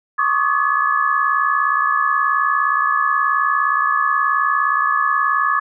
sine tone cluster, 1103 / 1162 / 1240 / 1704 Hz, C#6 / D6 / D#6 / G#6, -9 / -19 / -6 / +44 cents, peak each -20 dBFS, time 0.18-5.6 s, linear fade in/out 10 ms, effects none

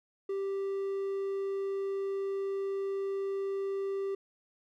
triangle tone, 392 Hz, G4, in tune, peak -29 dBFS, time 0.29-4.15 s, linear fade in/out 5 ms, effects none

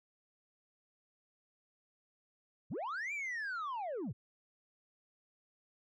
sine linear two-way sweep, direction up then down, 82.41 to 2393 to 82.41 Hz, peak -34 dBFS, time 2.7-4.13 s, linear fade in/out 20 ms, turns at 3.13 s, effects tanh soft clip ceiling -36 dBFS

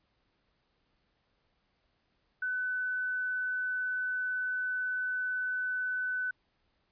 sine tone, 1503 Hz, F#6, 27 cents sharp, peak -30 dBFS, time 2.42-6.31 s, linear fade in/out 5 ms, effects pink hiss -75 dBFS RMS until 6.91 s + resampled to 11025 Hz

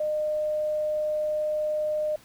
sine tone, 609 Hz, D#5, 37 cents flat, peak -24 dBFS, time 0-2.16 s, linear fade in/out 5 ms, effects pink hiss -54 dBFS RMS until 2.24 s

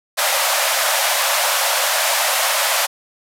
pink band-pass noise, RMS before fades -18 dBFS, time 0.17-2.87 s, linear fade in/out 20 ms, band 540 to 15000 Hz, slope 96 dB/octave, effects none

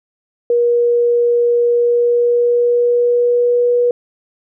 sine tone with pitch glide, 477.3 to 484.8 Hz, A#4 to B4, +41 to -32 cents, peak -10 dBFS, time 0.5-3.91 s, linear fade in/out 2 ms, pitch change +27 cents, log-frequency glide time 1.67-3.71 s, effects none

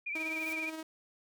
sine tone with vibrato, 2370 Hz, D7, 15 cents sharp, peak -34 dBFS, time 0.06-0.7 s, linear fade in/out 10 ms, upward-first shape sine, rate 15 Hz, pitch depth 56 cents each way
white noise with exponential growth, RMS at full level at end -46 dBFS, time 0.07-0.53 s, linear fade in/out 1 ms, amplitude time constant 98 ms
sawtooth tone with tremolo, 317.9 Hz, D#4, 37 cents sharp, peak -34 dBFS, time 0.15-0.83 s, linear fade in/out 5 ms, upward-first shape sine, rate 19 Hz, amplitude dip 40%
effects none

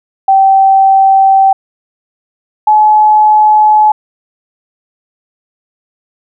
sine tone pair in turn, 775 / 853.1 Hz, G5 / G#5, -20 / +46 cents, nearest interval major second, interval 166 cents, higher second, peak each -3 dBFS, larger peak neither, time 0.28-1.53 / 2.67-3.92 s, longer neither, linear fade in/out 5 ms, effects none

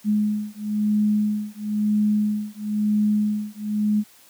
sine beating tone pair, 209.9 / 210.9 Hz, G#3 / G#3, +19 / +27 cents, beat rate 1 Hz, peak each -22 / -22 dBFS, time 0.04-4.04 s, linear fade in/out 50 ms, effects white hiss -52 dBFS RMS until 4.29 s + high-pass 100 Hz 12 dB/octave

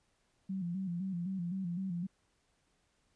sine tone with vibrato, 181.7 Hz, F#3, 31 cents flat, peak -34 dBFS, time 0.49-2.07 s, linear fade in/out 10 ms, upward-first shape square, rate 3.9 Hz, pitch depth 88 cents each way, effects pink hiss -75 dBFS RMS until 3.15 s + resampled to 22050 Hz

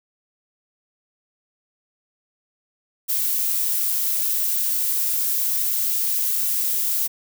violet noise, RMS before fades -22 dBFS, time 3.08-7.08 s, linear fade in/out 20 ms, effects none

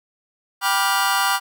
sawtooth chord, G dominant seventh, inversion none, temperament just, 784 / 980 / 1176 / 1411.2 Hz, G5 / B5 / D6 / F6, 0 / -14 / +2 / +18 cents, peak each -19 dBFS, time 0.61-1.4 s, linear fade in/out 50 ms, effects none

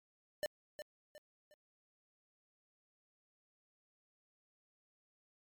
square tone with echo, 597 Hz, D5, 28 cents sharp, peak -35 dBFS, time 0.43-0.46 s, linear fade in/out 0 ms, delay 360 ms, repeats 3, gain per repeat -9 dB, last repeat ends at 1.54 s, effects MP3 96 kbps

